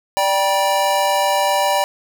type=chord; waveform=square; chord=G major; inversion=second; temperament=equal with one note detuned; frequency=587.3 / 784 / 963 Hz; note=D5 / G5 / B5; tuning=0 / 0 / -44 cents; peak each=-20 dBFS; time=0.17-1.84 s; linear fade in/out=0 ms; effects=none